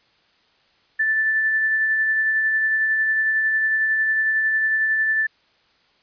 sine tone with tremolo, 1760 Hz, A6, in tune, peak -16 dBFS, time 0.99-5.27 s, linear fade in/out 10 ms, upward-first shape sine, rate 11 Hz, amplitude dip 25%, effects white hiss -60 dBFS RMS until 6.02 s + resampled to 11025 Hz

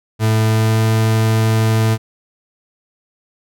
40% pulse tone with pitch glide, 110 to 110.89 Hz, A2 to A2, 0 to +14 cents, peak -11 dBFS, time 0.19-1.98 s, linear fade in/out 50 ms, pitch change +14 cents, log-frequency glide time 0.45-0.81 s, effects none

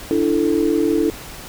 sine chord, D suspended second, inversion none, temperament equal with one note detuned, 293.7 / 333.7 / 440 Hz, D4 / E4 / A4, 0 / +21 / 0 cents, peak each -19 / -18 / -20 dBFS, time 0.11-1.1 s, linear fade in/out 0 ms, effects pink hiss -35 dBFS RMS until 1.48 s

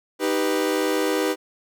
40% pulse chord, Eb augmented, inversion none, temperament equal, 311.1 / 392 / 493.9 Hz, Eb4 / G4 / B4, 0 / 0 / 0 cents, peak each -24 dBFS, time 0.19-1.36 s, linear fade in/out 50 ms, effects none

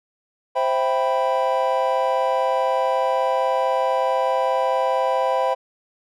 triangle chord, C major seventh, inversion none, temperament equal, 523.3 / 659.3 / 784 / 987.8 Hz, C5 / E5 / G5 / B5, 0 / 0 / 0 / 0 cents, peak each -20 / -23 / -22 / -22 dBFS, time 0.55-5.55 s, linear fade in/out 20 ms, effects none

